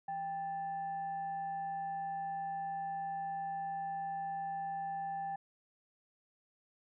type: tone with frequency modulation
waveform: sine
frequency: 790 Hz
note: G5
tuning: 13 cents sharp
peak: -36 dBFS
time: 0.08-5.36 s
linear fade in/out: 5 ms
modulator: 957 Hz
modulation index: 0.27
effects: none